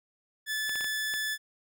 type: tone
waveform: sawtooth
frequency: 1735 Hz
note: A6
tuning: 25 cents flat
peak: -26 dBFS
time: 0.46-1.38 s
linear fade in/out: 50 ms
type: clicks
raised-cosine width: 0.3 ms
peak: -25 dBFS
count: 5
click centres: 0.694 / 0.756 / 0.809 / 0.844 / 1.139 s
effects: none